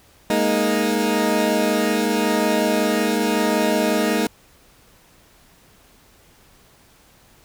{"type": "chord", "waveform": "20% pulse", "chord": "Ab suspended second", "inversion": "none", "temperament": "equal", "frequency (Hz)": [207.7, 233.1, 311.1], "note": ["Ab3", "Bb3", "Eb4"], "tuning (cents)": [0, 0, 0], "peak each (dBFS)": -17, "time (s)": [0.3, 4.27], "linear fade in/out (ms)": 2, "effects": ["pink hiss -53 dBFS RMS until 7.44 s"]}